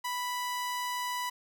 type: tone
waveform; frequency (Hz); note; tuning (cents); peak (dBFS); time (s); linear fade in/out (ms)
sawtooth; 987.8; B5; 0; -28; 0.04-1.3; 10
effects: none